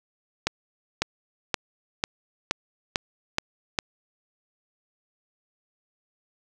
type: accelerating click train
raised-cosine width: 0.2 ms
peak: -5 dBFS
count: 8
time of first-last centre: 0.47-3.788 s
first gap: 550 ms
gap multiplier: 0.95
effects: none